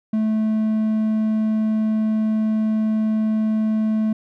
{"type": "tone", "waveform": "triangle", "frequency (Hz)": 217.6, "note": "A3", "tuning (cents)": -19, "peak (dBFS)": -15, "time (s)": [0.13, 4.13], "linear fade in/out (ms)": 5, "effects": []}